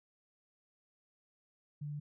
sine tone, 147.1 Hz, D3, 3 cents sharp, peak -38 dBFS, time 1.81-2 s, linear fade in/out 10 ms, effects none

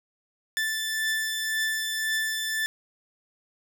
sawtooth beating tone pair, 1760 / 1761.9 Hz, A6 / A6, 0 / +2 cents, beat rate 1.9 Hz, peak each -23 / -31 dBFS, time 0.57-2.66 s, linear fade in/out 0 ms, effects none

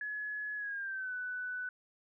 sine tone with pitch glide, 1696 to 1493.6 Hz, G#6 to F#6, +36 to +16 cents, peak -36 dBFS, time 0.01-1.69 s, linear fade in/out 2 ms, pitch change -220 cents, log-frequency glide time 0.56-1.13 s, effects none

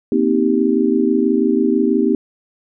sine chord, C minor seventh, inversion third, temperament just, 235.5 / 261.6 / 314 / 392.4 Hz, Bb3 / C4 / Eb4 / G4, +18 / 0 / +16 / +2 cents, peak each -18 dBFS, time 0.12-2.15 s, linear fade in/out 2 ms, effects none

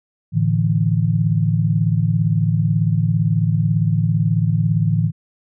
sine chord, A suspended fourth, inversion none, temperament equal, 110 / 146.83 / 164.81 Hz, A2 / D3 / E3, 0 / 0 / 0 cents, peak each -18 / -20 / -18 dBFS, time 0.32-5.12 s, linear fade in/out 50 ms, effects none

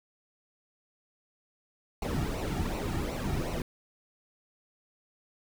brown noise with flanger, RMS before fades -32 dBFS, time 2.02-3.62 s, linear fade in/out 2 ms, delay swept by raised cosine 0.59 to 1.99 ms, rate 2.7 Hz, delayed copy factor -0.7, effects none

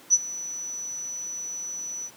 sine tone with ADSR envelope, 5940 Hz, F#8, 6 cents sharp, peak -12 dBFS, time 0.1-2.11 s, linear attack 35 ms, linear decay 40 ms, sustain -19 dB, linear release 61 ms, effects pink hiss -50 dBFS RMS until 2.16 s + high-pass 200 Hz 12 dB/octave

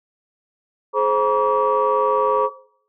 sine tone cluster, 425 / 525 / 955 / 1144 Hz, G#4 / C5 / A#5 / D6, +40 / +6 / +42 / -46 cents, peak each -20 dBFS, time 0.93-2.5 s, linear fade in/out 50 ms, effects noise-tail reverb RT60 0.6 s tail -18 dB re dry + tanh soft clip ceiling -7 dBFS

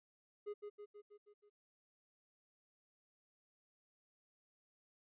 triangle tone with echo, 414 Hz, G#4, 5 cents flat, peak -39 dBFS, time 0.46-0.54 s, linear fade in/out 20 ms, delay 160 ms, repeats 6, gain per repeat -4 dB, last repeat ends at 1.5 s, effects resampled to 8000 Hz

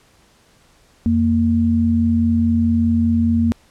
sine tone pair together, 87.31 / 231.2 Hz, F2 / A#3, 0 / -14 cents, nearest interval octave + perfect fourth, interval 1686 cents, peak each -19 / -14 dBFS, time 1.06-3.52 s, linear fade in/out 0 ms, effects pink hiss -54 dBFS RMS until 3.7 s + low-pass 10000 Hz 12 dB/octave

